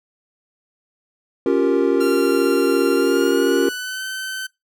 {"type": "chord", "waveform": "triangle", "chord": "G half-diminished seventh", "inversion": "second", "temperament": "equal", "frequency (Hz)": [277.2, 349.2, 392, 466.2], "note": ["Db4", "F4", "G4", "Bb4"], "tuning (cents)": [0, 0, 0, 0], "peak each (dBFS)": -18, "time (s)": [1.46, 3.69], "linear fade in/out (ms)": 2}
{"type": "tone with pitch glide", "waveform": "sawtooth", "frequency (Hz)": [1381, 1532.3], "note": ["F6", "G6"], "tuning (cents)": [-20, -40], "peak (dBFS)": -22, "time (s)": [2, 4.47], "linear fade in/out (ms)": 10, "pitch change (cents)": 180, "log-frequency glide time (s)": [2.94, 4.04]}
{"effects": ["noise-tail reverb RT60 0.2 s tail -23 dB re dry"]}